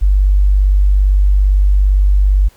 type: tone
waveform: sine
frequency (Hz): 48.82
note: G1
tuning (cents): -6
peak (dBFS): -7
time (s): 0.01-2.49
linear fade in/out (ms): 20
effects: pink hiss -49 dBFS RMS until 2.56 s